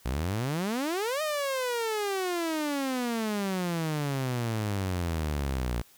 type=exponential two-way sweep; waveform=sawtooth; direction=up then down; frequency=57.3 to 627 to 57.3 Hz; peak=-24 dBFS; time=0.05-5.82 s; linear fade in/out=10 ms; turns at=1.22 s; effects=white hiss -58 dBFS RMS until 5.97 s